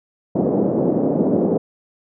pink band-pass noise, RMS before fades -18 dBFS, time 0.35-1.58 s, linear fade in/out 10 ms, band 180 to 550 Hz, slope 24 dB/octave, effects none

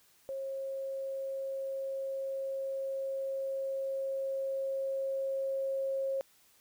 sine tone with level ramp, 540 Hz, C#5, 45 cents flat, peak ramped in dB -35 to -30 dBFS, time 0.29-6.21 s, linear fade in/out 0 ms, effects white hiss -65 dBFS RMS until 6.6 s

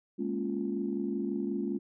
sine chord, Bb minor seventh, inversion third, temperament equal, 207.7 / 233.1 / 277.2 / 349.2 Hz, Ab3 / Bb3 / Db4 / F4, 0 / 0 / 0 / 0 cents, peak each -34 / -37 / -35 / -35 dBFS, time 0.18-1.79 s, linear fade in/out 20 ms, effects tanh soft clip ceiling -19 dBFS

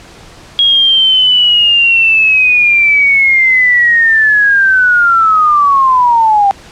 sine linear sweep, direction down, 3299 to 781 Hz, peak -5 dBFS, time 0.59-6.51 s, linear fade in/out 0 ms, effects pink hiss -36 dBFS RMS until 6.71 s + low-pass 7000 Hz 12 dB/octave

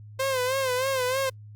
sawtooth tone with vibrato, 520 Hz, C5, 11 cents flat, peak -20 dBFS, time 0.19-1.3 s, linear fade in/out 10 ms, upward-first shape sine, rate 3.2 Hz, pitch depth 76 cents each way, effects added 105 Hz sine -42 dBFS peak until 1.55 s + Opus 48 kbps

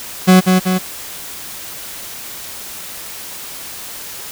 40% pulse tone with echo, 185 Hz, F#3, in tune, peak -4 dBFS, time 0.27-0.41 s, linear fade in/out 20 ms, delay 190 ms, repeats 2, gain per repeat -4 dB, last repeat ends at 0.79 s, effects white hiss -30 dBFS RMS until 4.31 s

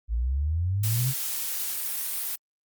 sine exponential sweep, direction up, 53.7 to 137 Hz, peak -23 dBFS, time 0.08-1.14 s, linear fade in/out 50 ms
blue noise, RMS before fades -30 dBFS, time 0.83-2.36 s, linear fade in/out 10 ms
effects Opus 48 kbps

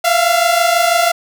sawtooth tone pair together, 674 / 700.1 Hz, E5 / F5, +38 / +4 cents, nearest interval minor second, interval 66 cents, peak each -10 dBFS, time 0.04-1.12 s, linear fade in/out 10 ms, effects none

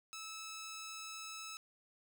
10% pulse tone, 1304 Hz, E6, 19 cents flat, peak -37 dBFS, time 0.13-1.57 s, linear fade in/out 0 ms, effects none

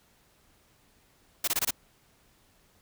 white noise bursts, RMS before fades -27 dBFS, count 5, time 1.44-1.708 s, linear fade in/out 5 ms, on 36 ms, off 22 ms, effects pink hiss -64 dBFS RMS until 2.81 s

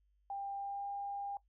sine tone with pitch glide, 795 to 802.4 Hz, G5 to G5, +24 to +40 cents, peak -38 dBFS, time 0.3-1.37 s, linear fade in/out 2 ms, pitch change +16 cents, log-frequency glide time 0.56-0.87 s, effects noise-tail reverb RT60 0.1 s tail -18 dB re dry + added 50 Hz sine -70 dBFS peak until 1.48 s

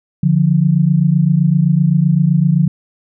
sine tone pair together, 146.83 / 174.61 Hz, D3 / F3, 0 / 0 cents, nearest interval minor third, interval 300 cents, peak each -12 dBFS, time 0.23-2.68 s, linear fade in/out 5 ms, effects none

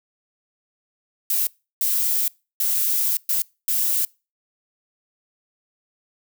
violet noise bursts at uneven times, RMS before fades -21 dBFS, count 5, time 1.3-1.47 / 1.81-2.28 / 2.6-3.17 / 3.29-3.42 / 3.68-4.05 s, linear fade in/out 2 ms, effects noise-tail reverb RT60 0.3 s tail -25 dB re dry

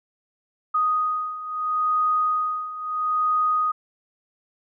sine beating tone pair, 1244.5 / 1245.25 Hz, D#6 / D#6, 0 / +1 cents, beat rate 0.75 Hz, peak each -26 / -22 dBFS, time 0.74-3.72 s, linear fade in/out 10 ms, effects none

